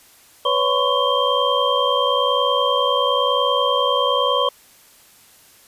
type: tone cluster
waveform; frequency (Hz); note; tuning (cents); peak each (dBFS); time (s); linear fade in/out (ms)
sine; 501 / 562 / 1016 / 1106 / 3171; B4 / C#5 / B5 / C#6 / G7; +25 / +24 / +49 / -4 / +19; -22; 0.45-4.49; 5
effects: white hiss -50 dBFS RMS until 5.67 s + resampled to 32000 Hz